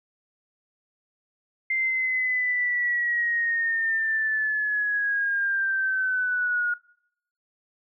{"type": "linear sweep", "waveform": "sine", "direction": "down", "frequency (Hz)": [2093, 1434], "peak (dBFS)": -22, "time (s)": [1.7, 6.74], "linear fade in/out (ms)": 5, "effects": ["noise-tail reverb RT60 0.7 s tail -23 dB re dry"]}